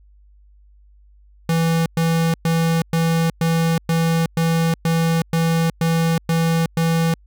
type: tone bursts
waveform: square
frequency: 164.81 Hz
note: E3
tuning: in tune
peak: -16 dBFS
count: 12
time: 1.49-7.14 s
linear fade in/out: 2 ms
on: 370 ms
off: 110 ms
effects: added 50 Hz sine -47 dBFS peak until 7.26 s